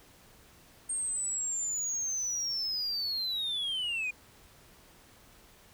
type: linear sweep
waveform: sine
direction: down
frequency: 8610 to 2421 Hz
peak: -28 dBFS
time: 0.89-4.11 s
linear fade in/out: 10 ms
effects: tanh soft clip ceiling -29 dBFS + pink hiss -58 dBFS RMS until 5.73 s